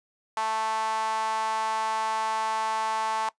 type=tone with high-pass filter; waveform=sawtooth; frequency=220 Hz; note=A3; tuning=in tune; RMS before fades=-28 dBFS; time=0.37-3.29 s; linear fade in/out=0 ms; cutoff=920 Hz; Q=5.6; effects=noise-tail reverb RT60 0.1 s tail -19 dB re dry + resampled to 22050 Hz